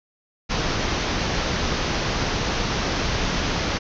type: low-pass noise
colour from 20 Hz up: pink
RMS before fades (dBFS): -24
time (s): 0.49-3.79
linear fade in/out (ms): 20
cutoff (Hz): 6300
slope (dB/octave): 96
effects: none